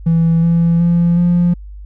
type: tone with pitch steps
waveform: triangle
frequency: 165.5 / 168.49 / 171.53 / 174.63 Hz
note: E3 / E3 / F3 / F3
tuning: +7 / +38 / -31 / 0 cents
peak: -6 dBFS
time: 0.06-1.54 s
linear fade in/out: 10 ms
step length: 370 ms
effects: tanh soft clip ceiling -5 dBFS + added 50 Hz sine -29 dBFS peak until 1.85 s